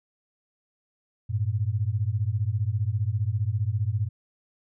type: beating tone pair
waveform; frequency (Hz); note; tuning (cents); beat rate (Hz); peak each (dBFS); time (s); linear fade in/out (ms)
sine; 98 / 113; G2 / A2; 0 / +47; 15; -26; 1.29-4.09; 20
effects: none